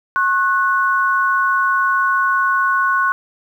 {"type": "tone pair together", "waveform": "sine", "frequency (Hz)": [1086.2, 1480], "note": ["C#6", "F#6"], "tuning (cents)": [-36, 0], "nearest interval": "perfect fourth", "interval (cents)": 536, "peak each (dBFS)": -16, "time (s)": [0.16, 3.12], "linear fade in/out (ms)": 0, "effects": ["8-bit"]}